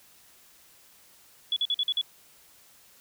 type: tone bursts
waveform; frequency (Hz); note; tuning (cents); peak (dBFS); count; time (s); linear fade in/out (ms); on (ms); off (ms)
sine; 3400; G#7; +40; -23; 6; 1.52-2.013; 2; 43; 47
effects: white hiss -57 dBFS RMS until 3 s